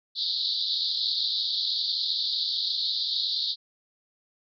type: band-pass noise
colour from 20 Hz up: pink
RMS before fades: -28 dBFS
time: 0.15-3.56 s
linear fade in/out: 50 ms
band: 3600 to 4700 Hz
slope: 96 dB/octave
effects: none